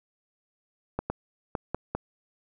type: clicks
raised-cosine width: 1 ms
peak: -14 dBFS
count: 5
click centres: 0.99 / 1.1 / 1.552 / 1.746 / 1.95 s
effects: none